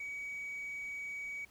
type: tone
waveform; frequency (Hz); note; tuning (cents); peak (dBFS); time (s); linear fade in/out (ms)
sine; 2265; C#7; +37; -37; 0-1.45; 5
effects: tanh soft clip ceiling -37 dBFS + pink hiss -64 dBFS RMS until 1.5 s